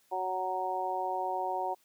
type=harmonic tone; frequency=185.9 Hz; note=F#3; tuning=8 cents sharp; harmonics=2 / 3 / 4 / 5; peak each=-39 / -39 / -33 / -35 dBFS; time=0.11-1.75 s; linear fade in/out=20 ms; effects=white hiss -68 dBFS RMS until 1.84 s + high-pass 100 Hz 12 dB/octave

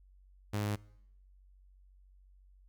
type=tone; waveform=sawtooth; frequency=103.83 Hz; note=G#2; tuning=in tune; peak=-28 dBFS; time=0.53-0.76 s; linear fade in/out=10 ms; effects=noise-tail reverb RT60 0.8 s tail -24 dB re dry + added 47 Hz sine -58 dBFS peak until 2.68 s

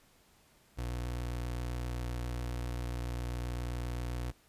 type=tone with vibrato; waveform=30% pulse; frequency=60.4 Hz; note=B1; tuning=38 cents flat; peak=-32 dBFS; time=0.77-4.32 s; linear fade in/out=20 ms; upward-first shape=sine; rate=7.5 Hz; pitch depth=15 cents each way; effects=pink hiss -65 dBFS RMS until 4.48 s + resampled to 32000 Hz

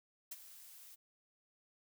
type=noise with ADSR envelope; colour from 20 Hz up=blue; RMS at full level=-43 dBFS; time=0.31-0.96 s; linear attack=9 ms; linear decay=31 ms; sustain=-13 dB; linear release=19 ms; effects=none

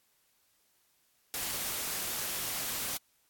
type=noise; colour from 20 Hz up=white; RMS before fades=-35 dBFS; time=1.34-2.97 s; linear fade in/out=0 ms; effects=white hiss -71 dBFS RMS until 3.29 s + AAC 64 kbps

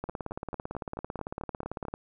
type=two click trains; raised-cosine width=1 ms; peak=-20 / -24 dBFS; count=35 / 9; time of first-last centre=0.04-1.939 / 0.09-1.852 s; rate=17.9 / 4.54 Hz; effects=none

